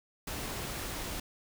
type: noise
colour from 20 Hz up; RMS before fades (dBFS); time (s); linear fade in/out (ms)
pink; -38; 0.27-1.2; 5
effects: none